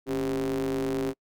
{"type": "ring-modulated tone", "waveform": "square", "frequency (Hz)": 62.1, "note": "B1", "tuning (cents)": 10, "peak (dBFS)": -24, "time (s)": [0.06, 1.14], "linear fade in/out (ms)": 50, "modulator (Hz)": 335, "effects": ["noise-tail reverb RT60 0.1 s tail -26 dB re dry"]}